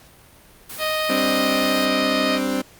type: noise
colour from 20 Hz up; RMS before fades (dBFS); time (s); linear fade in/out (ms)
white; -34; 0.69-1.86; 10
type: harmonic tone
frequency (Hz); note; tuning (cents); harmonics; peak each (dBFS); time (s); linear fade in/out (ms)
622.3; D#5; 0; 1 / 2 / 3 / 4 / 5 / 6 / 7 / 8; -24 / -27 / -29 / -30 / -31 / -32 / -32 / -33; 0.78-2.4; 50
type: chord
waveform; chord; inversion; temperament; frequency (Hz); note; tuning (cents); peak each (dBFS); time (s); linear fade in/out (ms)
30% pulse; G suspended fourth; none; equal; 196 / 261.6 / 293.7; G3 / C4 / D4; 0 / 0 / 0; -26 / -20 / -24; 1.09-2.62; 10
effects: pink hiss -49 dBFS RMS until 2.79 s + Opus 48 kbps